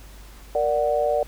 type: chord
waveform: sine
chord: Bb augmented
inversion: none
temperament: equal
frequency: 466.2 / 587.3 / 740 Hz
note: Bb4 / D5 / F#5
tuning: 0 / 0 / 0 cents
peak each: -25 / -21 / -25 dBFS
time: 0.55-1.23 s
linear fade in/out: 2 ms
effects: added 50 Hz sine -42 dBFS peak until 1.27 s + pink hiss -49 dBFS RMS until 1.27 s